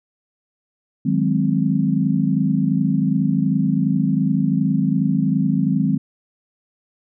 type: chord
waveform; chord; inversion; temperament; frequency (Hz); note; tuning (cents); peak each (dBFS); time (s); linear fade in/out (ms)
sine; Ab dominant seventh; second; equal; 155.56 / 185 / 207.7 / 261.6; Eb3 / Gb3 / Ab3 / C4; 0 / 0 / 0 / 0; -21; 1.05-5.98; 10
effects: none